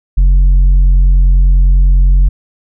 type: tone with tanh clipping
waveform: sine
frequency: 45.14 Hz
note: F#1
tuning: 42 cents flat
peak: -5 dBFS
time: 0.17-2.29 s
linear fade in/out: 10 ms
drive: 4 dB
effects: none